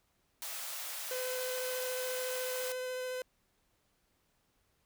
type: high-pass noise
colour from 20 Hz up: white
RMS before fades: -41 dBFS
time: 0.42-2.72 s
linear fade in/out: 0 ms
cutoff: 520 Hz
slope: 48 dB/octave
type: tone with vibrato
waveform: 45% pulse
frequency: 508 Hz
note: B4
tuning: 49 cents sharp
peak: -36 dBFS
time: 1.11-3.22 s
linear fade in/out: 2 ms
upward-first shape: sine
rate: 14 Hz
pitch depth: 9 cents each way
effects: pink hiss -75 dBFS RMS until 4.85 s